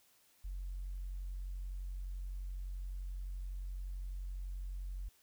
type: tone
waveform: sine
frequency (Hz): 45.84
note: F#1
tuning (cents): -15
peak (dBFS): -38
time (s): 0.44-5.09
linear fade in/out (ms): 10
effects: tanh soft clip ceiling -35 dBFS + white hiss -69 dBFS RMS until 5.22 s